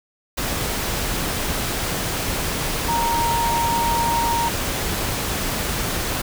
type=tone in noise; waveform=sine; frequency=932.3 Hz; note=A#5; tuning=in tune; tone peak=-19 dBFS; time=2.88-4.49 s; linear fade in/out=10 ms; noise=pink; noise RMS=-24 dBFS; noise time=0.37-6.22 s; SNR=+2 dB; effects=none